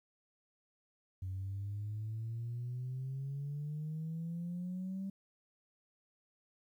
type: exponential sweep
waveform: sine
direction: up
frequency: 92.5 to 195.9 Hz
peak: -36 dBFS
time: 1.22-5.1 s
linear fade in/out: 5 ms
effects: tanh soft clip ceiling -34 dBFS + 12-bit